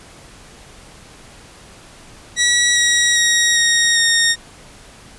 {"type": "tone with pitch steps", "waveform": "15% pulse", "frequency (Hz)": [1929, 1909, 1889.3, 1869.8, 1850.4], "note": ["B6", "A#6", "A#6", "A#6", "A#6"], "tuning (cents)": [-41, 41, 23, 5, -13], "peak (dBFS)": -6, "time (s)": [2.36, 4.36], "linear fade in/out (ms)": 50, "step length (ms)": 400, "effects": ["pink hiss -42 dBFS RMS until 5.18 s", "resampled to 24000 Hz"]}